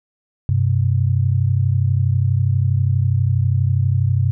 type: tone pair together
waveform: sine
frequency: 96.49 / 128.8 Hz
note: G2 / C3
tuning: -27 / -27 cents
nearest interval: perfect fourth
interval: 500 cents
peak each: -16 / -17 dBFS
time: 0.49-4.31 s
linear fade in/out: 0 ms
effects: none